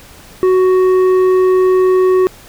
sine tone with tanh clipping, 371.4 Hz, F#4, 7 cents sharp, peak -9 dBFS, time 0.43-2.27 s, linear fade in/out 0 ms, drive 8 dB, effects pink hiss -39 dBFS RMS until 2.48 s

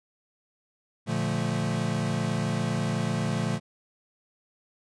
square chord, Bb major seventh, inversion none, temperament equal with one note detuned, 116.54 / 146.83 / 174.61 / 220.8 Hz, Bb2 / D3 / F3 / A3, 0 / 0 / 0 / +6 cents, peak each -32 dBFS, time 1.06-3.6 s, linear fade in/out 50 ms, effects resampled to 22050 Hz

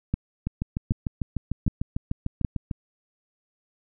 two click trains, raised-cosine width 5 ms, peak -14 / -11 dBFS, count 16 / 4, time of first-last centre 0.47-2.712 / 0.14-2.448 s, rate 6.69 / 1.3 Hz, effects none

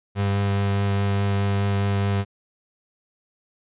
35% pulse tone with vibrato, 99.7 Hz, G2, 30 cents sharp, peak -18 dBFS, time 0.15-2.25 s, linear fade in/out 50 ms, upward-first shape triangle, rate 4.8 Hz, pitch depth 11 cents each way, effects resampled to 8000 Hz

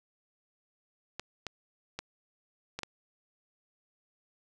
clicks, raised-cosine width 0.2 ms, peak -19 dBFS, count 5, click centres 1.196 / 1.467 / 1.99 / 2.79 / 2.833 s, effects none

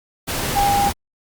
sine tone in noise, 805 Hz, G5, 46 cents sharp, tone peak -15 dBFS, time 0.55-0.9 s, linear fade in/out 20 ms, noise pink, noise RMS -23 dBFS, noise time 0.27-0.93 s, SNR +5 dB, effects Opus 48 kbps

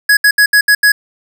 square tone bursts at uneven times, 1673 Hz, G#6, 12 cents sharp, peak -6 dBFS, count 6, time 0.09-0.17 / 0.24-0.31 / 0.38-0.46 / 0.53-0.61 / 0.68-0.75 / 0.83-0.92 s, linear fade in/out 5 ms, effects none

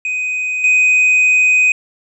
triangle tone with level steps, 2503 Hz, D#7, 10 cents sharp, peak -15 / -7 dBFS, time 0.05-1.72 s, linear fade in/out 2 ms, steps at 0.64 s, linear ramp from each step 2 ms, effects resampled to 22050 Hz

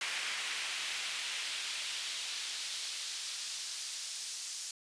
brown noise with high-pass filter sweep, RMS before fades -39 dBFS, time 0.01-4.71 s, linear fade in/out 2 ms, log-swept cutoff 2200 to 5600 Hz, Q 1.3, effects resampled to 22050 Hz

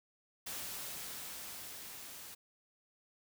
white noise with level ramp, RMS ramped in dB -42 to -50 dBFS, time 0.46-2.35 s, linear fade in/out 10 ms, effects none

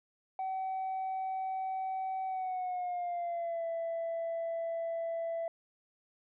sine tone with pitch glide, 760 to 665.5 Hz, F#5 to E5, +46 to +16 cents, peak -31 dBFS, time 0.39-5.48 s, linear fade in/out 2 ms, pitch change -230 cents, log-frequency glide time 2.26-3.65 s, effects tanh soft clip ceiling -31 dBFS

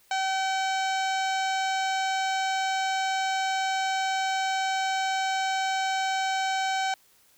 harmonic tone with a mistuned harmonic, 766 Hz, G5, 40 cents flat, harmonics 1 / 2 / 3 / 4 / 5 / 6 / 7 / 8 / 9 / 10, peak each -26 / -32 / -36 / -38 / -40 / -42 / -43 / -44 / -45 / -46 dBFS, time 0.11-6.94 s, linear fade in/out 2 ms, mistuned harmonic 6, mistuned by -100 cents, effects white hiss -61 dBFS RMS until 7.37 s

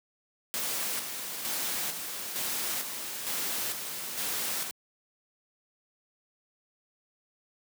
white noise with tremolo, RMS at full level -32 dBFS, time 0.54-4.71 s, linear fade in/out 0 ms, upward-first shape square, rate 1.1 Hz, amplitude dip 45%, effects high-pass 150 Hz 12 dB/octave

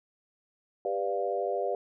sine chord, G dominant seventh, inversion none, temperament equal with one note detuned, 395.6 / 493.9 / 587.3 / 698.5 Hz, G4 / B4 / D5 / F5, +16 / 0 / 0 / 0 cents, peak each -33 dBFS, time 0.85-1.75 s, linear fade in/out 2 ms, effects none

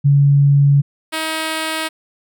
sine / 5% pulse tone pair in turn, 141.5 / 317.7 Hz, C#3 / D#4, +36 / +36 cents, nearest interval octave + major second, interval 1400 cents, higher second, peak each -8 dBFS, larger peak neither, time 0.04-0.82 / 1.12-1.89 s, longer first, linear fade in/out 20 ms, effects none

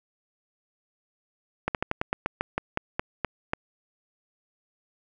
slowing click train, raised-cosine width 0.5 ms, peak -10 dBFS, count 13, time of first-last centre 1.68-3.534 s, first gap 68 ms, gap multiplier 1.14, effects none

